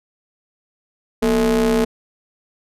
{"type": "ring-modulated tone", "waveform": "square", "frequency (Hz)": 103, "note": "G#2", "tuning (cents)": -14, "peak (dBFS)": -12, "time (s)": [1.22, 1.85], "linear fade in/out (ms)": 10, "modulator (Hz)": 341, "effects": ["resampled to 32000 Hz"]}